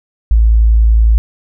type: tone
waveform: sine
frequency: 55.4 Hz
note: A1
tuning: 13 cents sharp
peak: -5 dBFS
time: 0.31-1.18 s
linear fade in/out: 0 ms
effects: none